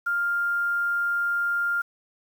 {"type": "tone with quantisation", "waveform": "sine", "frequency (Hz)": 1400, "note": "F6", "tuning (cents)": 4, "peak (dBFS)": -22, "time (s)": [0.06, 1.82], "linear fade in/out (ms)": 10, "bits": 8, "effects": []}